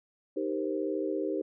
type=chord; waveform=sine; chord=C minor seventh; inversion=first; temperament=equal; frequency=311.1 / 392 / 466.2 / 523.3 Hz; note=Eb4 / G4 / Bb4 / C5; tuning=0 / 0 / 0 / 0 cents; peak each=-33 / -33 / -37 / -36 dBFS; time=0.36-1.42 s; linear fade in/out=10 ms; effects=none